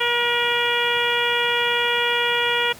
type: harmonic tone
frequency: 477.6 Hz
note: A#4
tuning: 42 cents sharp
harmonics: 1 / 2 / 3 / 4 / 5 / 6 / 7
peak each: -26 / -26 / -26 / -26 / -26 / -26 / -26 dBFS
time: 0-2.73 s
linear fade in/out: 10 ms
effects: pink hiss -42 dBFS RMS until 2.79 s + high-pass 100 Hz 12 dB/octave